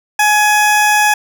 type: tone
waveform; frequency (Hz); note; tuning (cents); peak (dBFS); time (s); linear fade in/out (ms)
20% pulse; 841; G#5; +22; -4; 0.19-1.14; 5
effects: none